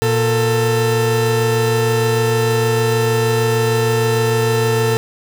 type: tone pair together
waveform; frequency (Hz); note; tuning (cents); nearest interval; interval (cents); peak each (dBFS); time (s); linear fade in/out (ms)
40% pulse; 118.13 / 446; A#2 / A4; +23 / +23; octave + major seventh; 2300; -16 / -15; 0.02-4.97; 0
effects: none